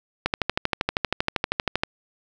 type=click train; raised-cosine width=0.3 ms; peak=-5 dBFS; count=21; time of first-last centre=0.26-1.835 s; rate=12.7 Hz; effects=none